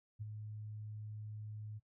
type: tone with ADSR envelope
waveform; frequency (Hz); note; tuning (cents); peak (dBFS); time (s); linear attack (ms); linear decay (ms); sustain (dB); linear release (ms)
sine; 106.7; G#2; +47; -39; 0.19-1.8; 26; 21; -5; 30
effects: noise-tail reverb RT60 0.1 s tail -20 dB re dry